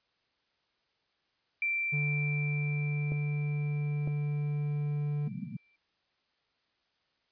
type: tone with exponential decay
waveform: sine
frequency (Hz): 2349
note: D7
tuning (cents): 0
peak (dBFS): -27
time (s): 1.62-5.76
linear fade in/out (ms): 2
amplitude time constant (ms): 900
type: tone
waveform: triangle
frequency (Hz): 146.83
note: D3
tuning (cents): 0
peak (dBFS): -27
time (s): 1.92-5.29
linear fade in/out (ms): 20
type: clicks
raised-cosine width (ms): 2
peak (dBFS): -26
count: 2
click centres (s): 3.12 / 4.075
type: band-pass noise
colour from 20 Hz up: white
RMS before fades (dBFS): -39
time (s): 5.27-5.57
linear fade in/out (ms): 5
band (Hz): 120 to 240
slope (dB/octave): 96
effects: white hiss -75 dBFS RMS until 7.31 s + resampled to 11025 Hz